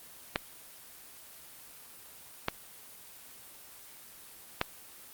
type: clicks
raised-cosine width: 0.3 ms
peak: -10 dBFS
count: 3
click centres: 0.359 / 2.484 / 4.614 s
effects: white hiss -51 dBFS RMS until 5.13 s + Opus 24 kbps